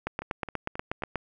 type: two click trains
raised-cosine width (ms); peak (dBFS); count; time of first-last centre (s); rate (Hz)
0.5; -14 / -22; 10 / 4; 0.07-1.157 / 0.22-1.022; 8.28 / 3.74
effects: none